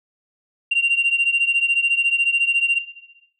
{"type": "beating tone pair", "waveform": "sine", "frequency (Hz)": [2764, 2778], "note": ["F7", "F7"], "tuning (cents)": [-19, -10], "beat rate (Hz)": 14, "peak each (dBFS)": -17, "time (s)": [0.71, 2.79], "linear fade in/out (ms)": 10, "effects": ["noise-tail reverb RT60 1.0 s tail -17 dB re dry", "tanh soft clip ceiling -11 dBFS"]}